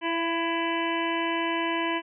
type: harmonic tone with a mistuned harmonic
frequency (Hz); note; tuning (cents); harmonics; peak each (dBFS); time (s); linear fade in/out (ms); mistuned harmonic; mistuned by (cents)
332.7; E4; +16; 1 / 2 / 3 / 5 / 6 / 7 / 8 / 9; -29 / -34 / -30 / -35 / -36 / -36 / -39 / -36; 0.01-2.02; 50; 2; +18
effects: none